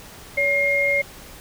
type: tone pair together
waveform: sine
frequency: 565 / 2133 Hz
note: C#5 / C7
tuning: +33 / +33 cents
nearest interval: octave + major seventh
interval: 2300 cents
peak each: -23 / -18 dBFS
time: 0.37-1.02 s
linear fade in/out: 10 ms
effects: pink hiss -42 dBFS RMS until 1.4 s